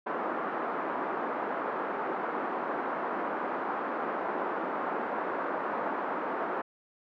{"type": "band-pass noise", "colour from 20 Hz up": "white", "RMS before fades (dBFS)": -33, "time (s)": [0.06, 6.62], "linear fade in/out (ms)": 10, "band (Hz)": [240, 1300], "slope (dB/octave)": 24, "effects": []}